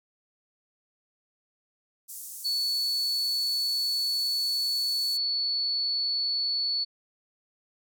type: band-pass noise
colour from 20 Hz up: white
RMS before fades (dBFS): -41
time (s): 2.08-5.18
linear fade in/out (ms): 20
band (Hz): 6600 to 15000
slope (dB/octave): 24
type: tone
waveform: sine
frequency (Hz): 4435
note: C#8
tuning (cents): 0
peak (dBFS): -25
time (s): 2.44-6.85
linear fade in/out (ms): 20
effects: none